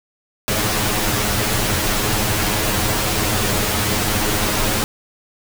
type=noise with comb filter; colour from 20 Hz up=pink; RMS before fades=-19 dBFS; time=0.48-4.84 s; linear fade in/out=0 ms; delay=9.5 ms; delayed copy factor=+0.95; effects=none